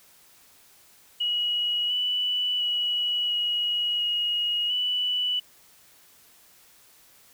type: tone with pitch steps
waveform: sine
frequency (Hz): 2909 / 2967 / 2928 / 2903 / 2885 / 2967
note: F#7 / F#7 / F#7 / F#7 / F#7 / F#7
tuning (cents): -30 / +4 / -19 / -34 / -44 / +4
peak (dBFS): -23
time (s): 1.2-5.4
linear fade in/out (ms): 10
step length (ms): 700
effects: white hiss -56 dBFS RMS until 7.33 s